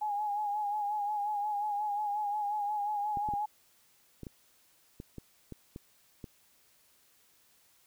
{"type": "tone with vibrato", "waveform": "sine", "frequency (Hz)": 830.6, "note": "G#5", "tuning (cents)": 0, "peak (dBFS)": -30, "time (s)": [0.01, 3.46], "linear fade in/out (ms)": 10, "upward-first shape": "sine", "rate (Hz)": 5.6, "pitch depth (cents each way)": 45}
{"type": "clicks", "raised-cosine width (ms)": 3, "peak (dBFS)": -29, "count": 10, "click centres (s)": [3.172, 3.288, 3.337, 4.233, 4.268, 5.001, 5.183, 5.523, 5.761, 6.242]}
{"effects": ["white hiss -66 dBFS RMS until 7.86 s"]}